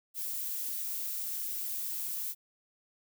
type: noise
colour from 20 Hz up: violet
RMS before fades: -36 dBFS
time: 0.14-2.35 s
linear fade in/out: 50 ms
effects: none